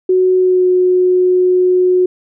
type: tone with pitch glide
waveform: sine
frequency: 370 to 364.9 Hz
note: F#4 to F#4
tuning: 0 to -24 cents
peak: -8 dBFS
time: 0.09-2.06 s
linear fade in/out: 5 ms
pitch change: -24 cents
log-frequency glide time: 0.37-0.67 s
effects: none